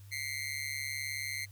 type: tone with amplitude modulation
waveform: sawtooth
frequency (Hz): 2093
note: C7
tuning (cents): 0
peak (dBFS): -28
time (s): 0.11-1.46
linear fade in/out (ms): 20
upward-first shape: sine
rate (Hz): 139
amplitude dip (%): 95
effects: added 99 Hz sine -49 dBFS peak until 1.51 s + white hiss -63 dBFS RMS until 1.51 s